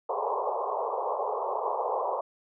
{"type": "band-pass noise", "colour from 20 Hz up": "white", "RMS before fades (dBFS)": -30, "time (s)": [0.09, 2.21], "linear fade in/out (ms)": 5, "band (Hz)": [400, 1100], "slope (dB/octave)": 96, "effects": []}